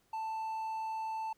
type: tone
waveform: triangle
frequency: 884 Hz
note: A5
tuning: 8 cents sharp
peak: -33 dBFS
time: 0.13-1.33 s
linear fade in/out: 5 ms
effects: pink hiss -72 dBFS RMS until 1.37 s